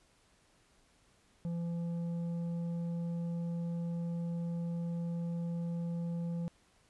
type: tone with tanh clipping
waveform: sine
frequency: 170 Hz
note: F3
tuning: 46 cents flat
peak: -35 dBFS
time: 1.45-6.48 s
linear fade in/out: 0 ms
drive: 7 dB
effects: pink hiss -68 dBFS RMS until 6.89 s + resampled to 24000 Hz